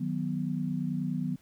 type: chord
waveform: sine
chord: B major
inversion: first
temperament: equal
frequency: 155.56 / 185 / 246.9 Hz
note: D#3 / F#3 / B3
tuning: 0 / 0 / 0 cents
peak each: -33 dBFS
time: 0-1.36 s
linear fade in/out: 10 ms
effects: pink hiss -64 dBFS RMS until 1.41 s

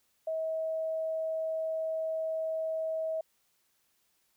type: tone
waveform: sine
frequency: 641 Hz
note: E5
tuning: 49 cents flat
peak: -30 dBFS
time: 0.27-3.21 s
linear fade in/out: 5 ms
effects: white hiss -73 dBFS RMS until 4.36 s

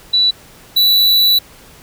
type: tone pair in turn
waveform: sine / square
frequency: 3951 / 3951 Hz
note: B7 / B7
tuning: 0 / 0 cents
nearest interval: unison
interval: 0 cents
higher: neither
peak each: -9 dBFS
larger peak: neither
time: 0.13-0.31 / 0.76-1.39 s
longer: second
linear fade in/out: 10 ms
effects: pink hiss -42 dBFS RMS until 1.82 s

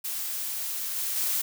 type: noise with level steps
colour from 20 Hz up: blue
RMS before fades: -32 / -30 / -27 dBFS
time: 0.04-1.42 s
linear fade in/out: 10 ms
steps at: 0.96 / 1.16 s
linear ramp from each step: 2 ms
effects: none

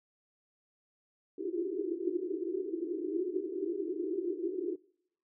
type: band-pass noise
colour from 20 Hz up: pink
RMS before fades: -35 dBFS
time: 1.38-4.76 s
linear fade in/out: 10 ms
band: 320 to 400 Hz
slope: 96 dB/octave
effects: noise-tail reverb RT60 0.7 s tail -24 dB re dry

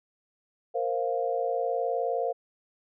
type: chord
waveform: sine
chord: Bb suspended second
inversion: none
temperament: equal with one note detuned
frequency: 466.2 / 525.7 / 698.5 Hz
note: Bb4 / C5 / F5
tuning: 0 / +8 / 0 cents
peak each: -30 dBFS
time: 0.74-2.33 s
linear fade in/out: 20 ms
effects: none

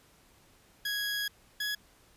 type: tone pair in turn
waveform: 20% pulse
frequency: 1661.2 / 1677.6 Hz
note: G#6 / G#6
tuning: 0 / +17 cents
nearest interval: unison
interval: 17 cents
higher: second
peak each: -26 dBFS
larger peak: neither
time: 0.85-1.28 / 1.6-1.75 s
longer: first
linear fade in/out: 5 ms
effects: pink hiss -62 dBFS RMS until 2.16 s + resampled to 32000 Hz

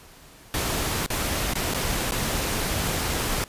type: noise with dropouts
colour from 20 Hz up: pink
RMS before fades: -26 dBFS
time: 0.54-3.44 s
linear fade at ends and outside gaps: 1 ms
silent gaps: 1.062-1.102 / 1.536-1.554 / 1.738-1.745 / 2.11-2.12 s
effects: pink hiss -49 dBFS RMS until 3.48 s + resampled to 32000 Hz

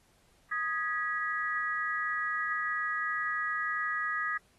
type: chord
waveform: sine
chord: G# minor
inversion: second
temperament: equal with one note detuned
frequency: 1244.5 / 1661.2 / 1937.1 Hz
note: D#6 / G#6 / B6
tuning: 0 / 0 / -34 cents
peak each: -34 dBFS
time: 0.51-4.38 s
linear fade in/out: 10 ms
effects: pink hiss -67 dBFS RMS until 4.58 s + AAC 32 kbps

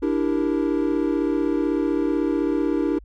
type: chord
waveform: triangle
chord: E half-diminished seventh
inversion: third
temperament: equal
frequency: 293.7 / 329.6 / 392 / 466.2 Hz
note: D4 / E4 / G4 / Bb4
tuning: 0 / 0 / 0 / 0 cents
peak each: -21 / -22 / -25 / -27 dBFS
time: 0.02-2.99 s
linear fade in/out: 10 ms
effects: added 50 Hz sine -42 dBFS peak until 3.04 s

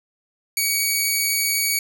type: tone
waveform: 10% pulse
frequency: 2256 Hz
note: C#7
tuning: 30 cents sharp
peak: -10 dBFS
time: 0.57-1.79 s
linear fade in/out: 2 ms
effects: none

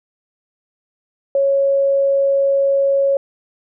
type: tone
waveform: sine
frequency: 552 Hz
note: C#5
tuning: 7 cents flat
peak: -12 dBFS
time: 1.35-3.17 s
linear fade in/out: 2 ms
effects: none

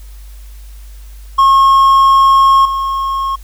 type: tone with level steps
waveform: triangle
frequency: 1084 Hz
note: C#6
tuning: 39 cents flat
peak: -3 / -12 dBFS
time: 1.38-3.36 s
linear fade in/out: 10 ms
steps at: 2.65 s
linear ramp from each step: 5 ms
effects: added 50 Hz sine -30 dBFS peak until 3.43 s + white hiss -46 dBFS RMS until 3.43 s

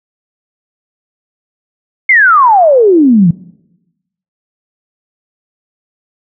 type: exponential sweep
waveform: sine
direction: down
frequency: 2182 to 160 Hz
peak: -3 dBFS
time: 2.09-3.31 s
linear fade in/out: 5 ms
effects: noise-tail reverb RT60 1.0 s tail -23 dB re dry

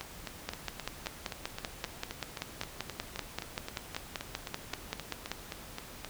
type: two click trains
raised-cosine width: 0.2 ms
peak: -16 / -20 dBFS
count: 26 / 24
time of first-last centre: 0.49-5.316 / 0.01-6.047 s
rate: 5.18 / 3.81 Hz
effects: pink hiss -48 dBFS RMS until 6.09 s

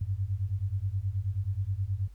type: beating tone pair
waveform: sine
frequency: 92.5 / 101.9 Hz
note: F#2 / G#2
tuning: 0 / -32 cents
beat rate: 9.4 Hz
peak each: -31 dBFS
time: 0.01-2.08 s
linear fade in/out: 5 ms
effects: added 50 Hz sine -46 dBFS peak until 2.14 s + pink hiss -69 dBFS RMS until 2.14 s

